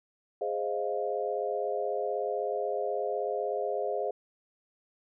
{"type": "chord", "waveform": "sine", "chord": "F minor seventh", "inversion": "first", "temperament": "equal", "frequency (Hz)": [415.3, 523.3, 622.3, 698.5], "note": ["Ab4", "C5", "Eb5", "F5"], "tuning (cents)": [0, 0, 0, 0], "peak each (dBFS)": [-33, -34, -35, -35], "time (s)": [0.41, 4.11], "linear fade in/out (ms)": 5, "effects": []}